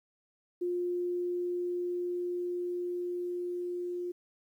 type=tone with level ramp; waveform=sine; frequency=354.1 Hz; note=F4; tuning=24 cents sharp; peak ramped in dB=-29 to -33 dBFS; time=0.61-4.12 s; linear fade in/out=10 ms; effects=11-bit